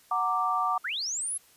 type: chord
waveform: sine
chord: Gb augmented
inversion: none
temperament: equal with one note detuned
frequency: 740 / 921.6 / 1174.7 Hz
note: Gb5 / Bb5 / D6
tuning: 0 / -20 / 0 cents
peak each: -30 / -32 / -26 dBFS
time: 0.11-0.78 s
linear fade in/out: 5 ms
type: linear sweep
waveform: sine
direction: up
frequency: 1240 to 11175 Hz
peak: -29 dBFS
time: 0.84-1.38 s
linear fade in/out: 10 ms
effects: white hiss -59 dBFS RMS until 1.56 s + resampled to 32000 Hz